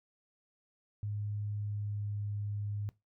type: tone with pitch glide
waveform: sine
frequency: 103.83 to 103.05 Hz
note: G#2 to G#2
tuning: 0 to -13 cents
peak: -34 dBFS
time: 1.03-2.89 s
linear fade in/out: 0 ms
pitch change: -13 cents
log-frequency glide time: 1.51-2.17 s
effects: noise-tail reverb RT60 0.2 s tail -19 dB re dry